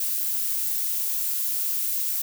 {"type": "noise", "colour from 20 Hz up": "violet", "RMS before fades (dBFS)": -26, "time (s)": [0, 2.22], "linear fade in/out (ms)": 5, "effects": []}